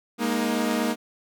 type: chord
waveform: sawtooth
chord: Ab suspended second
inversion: none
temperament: equal with one note detuned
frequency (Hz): 207.7 / 235.9 / 311.1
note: Ab3 / Bb3 / Eb4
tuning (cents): 0 / +21 / 0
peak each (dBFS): -25 / -21 / -25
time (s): 0.18-0.96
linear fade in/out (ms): 50
effects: none